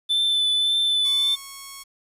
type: tone with vibrato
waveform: triangle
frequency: 3520 Hz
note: A7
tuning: in tune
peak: -17 dBFS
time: 0.09-1.36 s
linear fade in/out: 20 ms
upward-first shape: triangle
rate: 1.8 Hz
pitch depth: 19 cents each way
type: tone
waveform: 5% pulse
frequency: 1100 Hz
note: C#6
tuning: 14 cents flat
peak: -25 dBFS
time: 1.04-1.84 s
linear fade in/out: 20 ms
effects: resampled to 32000 Hz + 9-bit